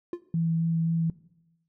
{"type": "tone with exponential decay", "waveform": "triangle", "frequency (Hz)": 349.2, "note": "F4", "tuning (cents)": 0, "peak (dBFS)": -23, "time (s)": [0.13, 0.22], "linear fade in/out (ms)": 2, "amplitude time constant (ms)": 19}
{"type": "tone with vibrato", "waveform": "sine", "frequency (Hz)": 164.81, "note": "E3", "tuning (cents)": 0, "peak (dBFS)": -23, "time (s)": [0.34, 1.1], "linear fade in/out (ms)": 2, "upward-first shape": "sine", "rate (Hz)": 3.8, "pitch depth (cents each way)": 10}
{"effects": ["noise-tail reverb RT60 0.9 s tail -18 dB re dry"]}